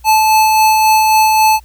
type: tone with tremolo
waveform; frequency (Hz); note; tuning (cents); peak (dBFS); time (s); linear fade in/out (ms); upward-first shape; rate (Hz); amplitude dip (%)
square; 870; A5; -20; -7; 0.04-1.6; 50; sine; 3.7; 25
effects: added 60 Hz sine -38 dBFS peak until 1.64 s + white hiss -52 dBFS RMS until 1.64 s